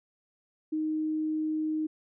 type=tone; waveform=sine; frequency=311.1 Hz; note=D#4; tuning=in tune; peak=-27 dBFS; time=0.72-1.87 s; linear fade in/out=10 ms; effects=none